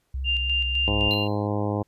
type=tone with vibrato; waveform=sine; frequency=65.3 Hz; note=C2; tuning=3 cents flat; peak=-26 dBFS; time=0.14-1.09 s; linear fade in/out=5 ms; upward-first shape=triangle; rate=3.4 Hz; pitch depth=33 cents each way
type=tone with tremolo; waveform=sine; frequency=2794 Hz; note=F7; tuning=in tune; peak=-21 dBFS; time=0.24-1.28 s; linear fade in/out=50 ms; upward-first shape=square; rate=3.9 Hz; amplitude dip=40%
type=harmonic tone; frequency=103.4 Hz; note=G#2; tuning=7 cents flat; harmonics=1 / 2 / 3 / 4 / 5 / 6 / 7 / 8 / 9 / 10; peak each=-27 / -31 / -30 / -33 / -32 / -36 / -37 / -36 / -39 / -40 dBFS; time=0.87-1.83 s; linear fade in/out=10 ms
type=tone with exponential decay; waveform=triangle; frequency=4098 Hz; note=C8; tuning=37 cents flat; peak=-26 dBFS; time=1.11-1.47 s; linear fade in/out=0 ms; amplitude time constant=78 ms
effects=pink hiss -71 dBFS RMS until 1.87 s + resampled to 32000 Hz